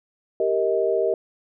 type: chord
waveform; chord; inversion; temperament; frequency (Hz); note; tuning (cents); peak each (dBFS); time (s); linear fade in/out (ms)
sine; Eb major; first; equal with one note detuned; 392 / 466.2 / 633.1; G4 / Bb4 / Eb5; 0 / 0 / +30; -23; 0.4-1.14; 2
effects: none